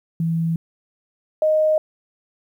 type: tone pair in turn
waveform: sine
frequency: 164.81 / 621 Hz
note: E3 / D#5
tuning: 0 / -3 cents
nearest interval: octave + major seventh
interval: 2297 cents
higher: second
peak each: -18 / -14 dBFS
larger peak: second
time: 0.2-0.56 / 1.42-1.78 s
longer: neither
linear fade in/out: 2 ms
effects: 9-bit